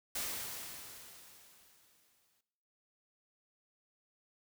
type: noise with exponential decay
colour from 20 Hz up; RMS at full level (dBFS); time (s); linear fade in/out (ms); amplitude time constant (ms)
white; -37; 0.15-2.41; 5; 490
effects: noise-tail reverb RT60 1.0 s tail -17 dB re dry